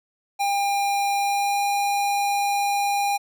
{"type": "tone with pitch glide", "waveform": "square", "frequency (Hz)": [802, 807.1], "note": ["G5", "G#5"], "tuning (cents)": [39, -50], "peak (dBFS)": -21, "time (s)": [0.39, 3.18], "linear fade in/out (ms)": 20, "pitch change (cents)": 11, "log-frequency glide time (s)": [1.17, 1.61], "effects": []}